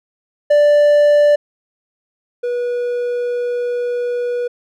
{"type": "tone pair in turn", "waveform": "triangle", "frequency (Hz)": [587.3, 485.8], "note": ["D5", "B4"], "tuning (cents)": [0, -29], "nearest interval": "minor third", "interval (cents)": 329, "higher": "first", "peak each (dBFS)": [-6, -15], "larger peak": "first", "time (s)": [[0.5, 1.36], [2.43, 4.48]], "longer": "second", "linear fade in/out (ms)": 10, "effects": []}